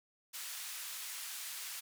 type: band-pass noise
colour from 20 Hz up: white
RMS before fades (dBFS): -44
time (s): 0.33-1.81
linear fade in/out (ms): 20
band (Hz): 1300 to 14000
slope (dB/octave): 12
effects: none